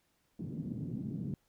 white band-pass noise, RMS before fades -39 dBFS, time 0.39-1.34 s, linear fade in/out 2 ms, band 120 to 230 Hz, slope 24 dB/octave, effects pink hiss -75 dBFS RMS until 1.48 s

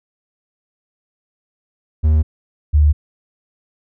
triangle / sine tone pair in turn, 77.4 / 74.47 Hz, D#2 / D2, -9 / +25 cents, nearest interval minor second, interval 66 cents, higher first, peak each -8 dBFS, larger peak neither, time 2.03-2.23 / 2.73-2.93 s, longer neither, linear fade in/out 20 ms, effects none

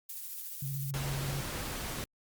violet noise with tremolo, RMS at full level -40 dBFS, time 0.09-0.91 s, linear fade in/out 5 ms, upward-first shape sine, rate 14 Hz, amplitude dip 30%
sine tone with vibrato, 138.1 Hz, C#3, 6 cents flat, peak -34 dBFS, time 0.62-1.41 s, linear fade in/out 5 ms, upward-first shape square, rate 15 Hz, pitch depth 39 cents each way
pink noise, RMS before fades -38 dBFS, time 0.94-2.04 s, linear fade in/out 0 ms
effects Opus 48 kbps

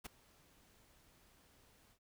pink noise with ADSR envelope, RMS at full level -44 dBFS, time 0.04-1.99 s, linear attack 19 ms, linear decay 11 ms, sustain -24 dB, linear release 75 ms, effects none

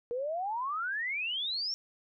sine exponential sweep, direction up, 466.2 to 5600 Hz, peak -31 dBFS, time 0.11-1.74 s, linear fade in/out 0 ms, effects none

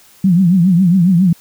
sine tone with vibrato, 180 Hz, F#3, 47 cents flat, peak -7 dBFS, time 0.24-1.33 s, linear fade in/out 5 ms, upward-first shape triangle, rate 7.3 Hz, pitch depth 170 cents each way, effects white hiss -46 dBFS RMS until 1.4 s

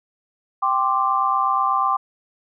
sine chord, G suspended fourth, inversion none, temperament equal, 784 / 1046.5 / 1174.7 Hz, G5 / C6 / D6, 0 / 0 / 0 cents, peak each -23 / -21 / -20 dBFS, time 0.62-1.97 s, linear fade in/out 10 ms, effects none

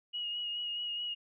sine tone with vibrato, 2885 Hz, F#7, 44 cents flat, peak -34 dBFS, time 0.13-1.15 s, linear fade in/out 20 ms, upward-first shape sine, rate 4.7 Hz, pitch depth 23 cents each way, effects none

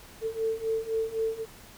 sine beating tone pair, 444.1 / 448 Hz, A4 / A4, +16 / +31 cents, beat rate 3.9 Hz, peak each -31 / -29 dBFS, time 0.21-1.46 s, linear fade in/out 50 ms, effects pink hiss -50 dBFS RMS until 1.77 s

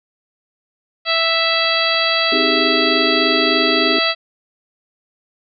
harmonic tone, 659.3 Hz, E5, in tune, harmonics 1 / 2 / 3 / 4 / 5 / 6 / 7, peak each -22 / -22 / -22 / -22 / -22 / -22 / -22 dBFS, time 1.05-4.15 s, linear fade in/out 50 ms
clicks, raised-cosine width 0.5 ms, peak -24 dBFS, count 5, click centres 1.534 / 1.65 / 1.947 / 2.83 / 3.693 s
sine chord, Ab major seventh, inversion first, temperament equal with one note detuned, 261.6 / 316.2 / 392 / 415.3 Hz, C4 / Eb4 / G4 / Ab4, 0 / +28 / 0 / 0 cents, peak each -23 / -23 / -23 / -24 dBFS, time 2.32-3.99 s, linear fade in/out 5 ms
effects none

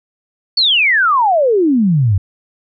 sine exponential sweep, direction down, 4559 to 89.9 Hz, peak -9 dBFS, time 0.57-2.18 s, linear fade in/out 5 ms, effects none

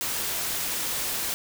white noise, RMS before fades -29 dBFS, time 0.01-1.34 s, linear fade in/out 0 ms, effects none

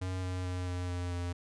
square tone with pitch steps, 92.5 / 91.54 / 90.6 / 89.66 / 88.73 / 87.81 Hz, F#2 / F#2 / F#2 / F2 / F2 / F2, 0 / -18 / -36 / +46 / +28 / +10 cents, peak -34 dBFS, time 0.01-1.33 s, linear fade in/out 10 ms, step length 220 ms, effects resampled to 22050 Hz

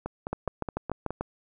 two click trains, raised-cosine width 1 ms, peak -18 / -15 dBFS, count 6 / 7, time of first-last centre 0.06-1.106 / 0.33-1.21 s, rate 4.78 / 6.82 Hz, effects none

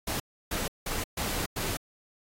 pink noise bursts at uneven times, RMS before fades -32 dBFS, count 5, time 0.07-0.2 / 0.51-0.68 / 0.86-1.04 / 1.17-1.46 / 1.56-1.77 s, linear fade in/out 5 ms, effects AAC 48 kbps

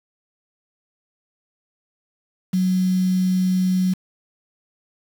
sine tone with quantisation, 185 Hz, F#3, in tune, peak -16 dBFS, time 2.53-3.94 s, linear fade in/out 10 ms, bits 6, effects none

